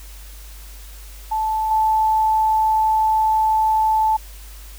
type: tone with level steps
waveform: sine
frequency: 874 Hz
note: A5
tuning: 12 cents flat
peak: -18 / -14 dBFS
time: 1.31-4.17 s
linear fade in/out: 10 ms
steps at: 1.71 s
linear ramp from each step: 2 ms
effects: added 50 Hz sine -36 dBFS peak until 4.78 s + white hiss -44 dBFS RMS until 4.78 s